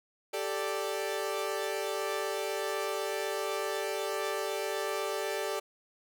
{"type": "chord", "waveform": "sawtooth", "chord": "G suspended second", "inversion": "none", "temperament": "equal", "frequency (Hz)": [392, 440, 587.3], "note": ["G4", "A4", "D5"], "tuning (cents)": [0, 0, 0], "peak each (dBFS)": -32, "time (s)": [0.33, 5.6], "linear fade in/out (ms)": 10, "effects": []}